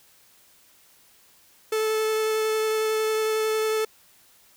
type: tone with vibrato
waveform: 45% pulse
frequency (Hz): 436.3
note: A4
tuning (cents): -15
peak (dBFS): -22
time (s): 1.72-3.85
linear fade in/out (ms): 5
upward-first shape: triangle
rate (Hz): 11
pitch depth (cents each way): 11
effects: white hiss -57 dBFS RMS until 4.56 s